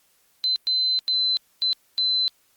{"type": "tone bursts at uneven times", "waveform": "sine", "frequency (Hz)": 4050, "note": "B7", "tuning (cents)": 43, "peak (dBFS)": -19, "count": 5, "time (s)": [[0.44, 0.56], [0.67, 0.99], [1.08, 1.37], [1.62, 1.73], [1.98, 2.28]], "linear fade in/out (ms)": 0, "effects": ["white hiss -63 dBFS RMS until 2.56 s", "Opus 48 kbps"]}